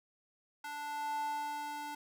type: tone with high-pass filter sweep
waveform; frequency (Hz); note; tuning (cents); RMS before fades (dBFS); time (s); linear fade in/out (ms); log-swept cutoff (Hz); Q
square; 293.7; D4; 0; -39; 0.64-1.95; 5; 1100 to 640; 5
effects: none